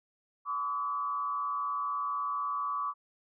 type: tone with frequency modulation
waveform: sine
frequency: 1142 Hz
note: D6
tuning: 49 cents flat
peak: -30 dBFS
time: 0.45-2.94 s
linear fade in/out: 50 ms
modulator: 120 Hz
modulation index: 0.67
effects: none